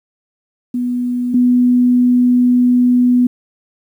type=tone pair in turn; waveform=sine; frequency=245.9 / 247 Hz; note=B3 / B3; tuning=-7 / 0 cents; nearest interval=unison; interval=7 cents; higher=second; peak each=-15 / -8 dBFS; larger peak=second; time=0.74-1.34 / 1.34-3.27 s; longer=second; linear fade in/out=5 ms; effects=8-bit